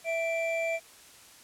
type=tone pair together; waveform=triangle; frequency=659.9 / 2349 Hz; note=E5 / D7; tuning=+2 / 0 cents; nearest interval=octave + minor seventh; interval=2198 cents; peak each=-27 / -31 dBFS; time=0.04-0.8 s; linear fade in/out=50 ms; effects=white hiss -53 dBFS RMS until 1.43 s + low-pass 11000 Hz 12 dB/octave